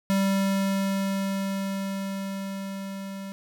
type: tone with level ramp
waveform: square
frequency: 195.1 Hz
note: G3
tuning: 8 cents flat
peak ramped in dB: -21 to -35 dBFS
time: 0.1-3.32 s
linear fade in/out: 0 ms
effects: none